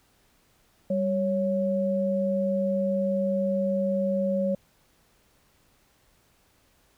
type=tone pair together; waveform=sine; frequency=195.56 / 554.4 Hz; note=G3 / C#5; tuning=-4 / 0 cents; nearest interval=octave + tritone; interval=1804 cents; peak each=-26 / -25 dBFS; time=0.9-4.55 s; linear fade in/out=5 ms; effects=pink hiss -64 dBFS RMS until 6.97 s